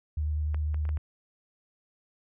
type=tone with vibrato; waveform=sine; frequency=75.9 Hz; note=D#2; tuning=42 cents flat; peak=-26 dBFS; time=0.17-0.98 s; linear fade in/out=5 ms; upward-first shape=sine; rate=10 Hz; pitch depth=16 cents each way
type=clicks; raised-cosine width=0.5 ms; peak=-26 / -30 / -33 / -28 / -31 dBFS; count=5; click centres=0.545 / 0.744 / 0.853 / 0.891 / 0.972 s
effects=none